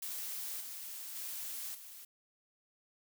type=noise with level steps; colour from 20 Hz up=blue; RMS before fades=-41 / -45 / -42 / -51 dBFS; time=0.02-2.05 s; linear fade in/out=5 ms; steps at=0.6 / 1.15 / 1.74 s; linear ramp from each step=10 ms; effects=none